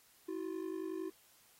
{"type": "ring-modulated tone", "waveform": "triangle", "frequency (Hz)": 349.9, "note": "F4", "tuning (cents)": 3, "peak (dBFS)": -33, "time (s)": [0.28, 1.1], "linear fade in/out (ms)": 10, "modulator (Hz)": 25.4, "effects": ["white hiss -66 dBFS RMS until 1.59 s", "AAC 48 kbps"]}